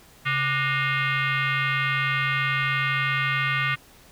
sine tone with frequency modulation, 136.8 Hz, C#3, 23 cents flat, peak -21 dBFS, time 0.25-3.76 s, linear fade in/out 20 ms, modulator 662 Hz, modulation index 3.9, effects pink hiss -52 dBFS RMS until 4.11 s

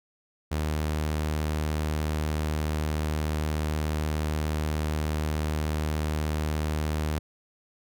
sawtooth tone, 76.7 Hz, D#2, 24 cents flat, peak -22 dBFS, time 0.51-7.19 s, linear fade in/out 10 ms, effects none

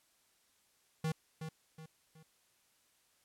square tone with echo, 158.6 Hz, D#3, 33 cents sharp, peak -33 dBFS, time 1.04-1.12 s, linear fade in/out 5 ms, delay 370 ms, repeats 3, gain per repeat -8 dB, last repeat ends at 2.23 s, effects white hiss -72 dBFS RMS until 3.24 s + low-pass 12000 Hz 12 dB/octave

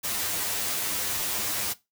white noise with comb filter, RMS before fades -29 dBFS, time 0.03-1.74 s, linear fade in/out 20 ms, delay 9.9 ms, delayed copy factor +0.95, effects noise-tail reverb RT60 0.2 s tail -17 dB re dry

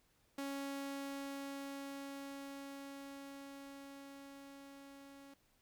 sawtooth tone with level ramp, 277.2 Hz, C#4, in tune, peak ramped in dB -36 to -51 dBFS, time 0.38-5.34 s, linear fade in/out 5 ms, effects pink hiss -74 dBFS RMS until 5.61 s

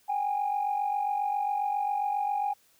sine tone pair together, 774.6 / 822 Hz, G5 / G#5, -21 / -18 cents, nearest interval minor second, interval 103 cents, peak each -31 / -26 dBFS, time 0.08-2.54 s, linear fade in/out 20 ms, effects tanh soft clip ceiling -21 dBFS + white hiss -64 dBFS RMS until 2.79 s

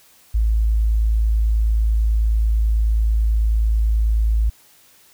sine tone, 54.6 Hz, A1, 13 cents flat, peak -14 dBFS, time 0.34-4.5 s, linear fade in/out 10 ms, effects white hiss -52 dBFS RMS until 5.13 s

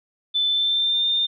sine tone with pitch glide, 3520 to 3613 Hz, A7 to A7, 0 to +45 cents, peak -18 dBFS, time 0.34-1.27 s, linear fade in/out 20 ms, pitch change +45 cents, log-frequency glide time 0.48-1.06 s, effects none

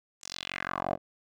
10% pulse tone with band-pass filter sweep, 45.8 Hz, F#1, 17 cents flat, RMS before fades -35 dBFS, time 0.21-0.98 s, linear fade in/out 50 ms, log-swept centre 7100 to 520 Hz, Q 3, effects none

